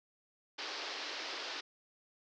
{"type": "band-pass noise", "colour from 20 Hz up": "white", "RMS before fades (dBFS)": -42, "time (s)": [0.58, 1.61], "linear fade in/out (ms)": 10, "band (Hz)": [290, 5300], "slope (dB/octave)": 48, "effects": []}